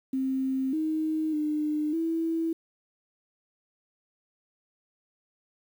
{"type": "tone with pitch steps", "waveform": "sine", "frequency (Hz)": [264.6, 313.8, 302.3, 327.7], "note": ["C4", "D#4", "D#4", "E4"], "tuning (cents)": [20, 15, -50, -10], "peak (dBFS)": -25, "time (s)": [0.13, 2.53], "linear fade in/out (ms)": 5, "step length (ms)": 600, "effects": ["9-bit"]}